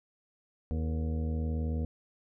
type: harmonic tone with a mistuned harmonic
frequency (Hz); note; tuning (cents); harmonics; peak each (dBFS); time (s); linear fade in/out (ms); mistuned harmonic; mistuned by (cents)
79.4; D#2; +36; 1 / 2 / 3 / 4 / 5 / 6 / 7 / 9; -30 / -39 / -37 / -48 / -51 / -44 / -51 / -55; 0.71-1.85; 0; 5; +110
effects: none